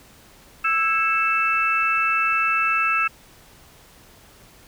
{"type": "harmonic tone with a mistuned harmonic", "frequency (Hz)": 440, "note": "A4", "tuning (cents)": 0, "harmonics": [3, 4, 5, 6], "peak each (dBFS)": [-21, -28, -31, -21], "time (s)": [0.64, 3.08], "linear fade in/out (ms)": 10, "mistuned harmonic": 4, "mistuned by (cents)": -120, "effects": ["pink hiss -50 dBFS RMS until 4.67 s"]}